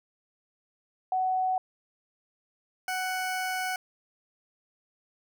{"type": "tone pair in turn", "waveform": ["sine", "20% pulse"], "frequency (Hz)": [747, 743.6], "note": ["F#5", "F#5"], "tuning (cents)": [16, 8], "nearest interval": "unison", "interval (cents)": 8, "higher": "first", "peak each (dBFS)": [-24, -24], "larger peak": "neither", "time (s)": [[1.12, 1.58], [2.88, 3.76]], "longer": "second", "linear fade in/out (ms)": 2, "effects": []}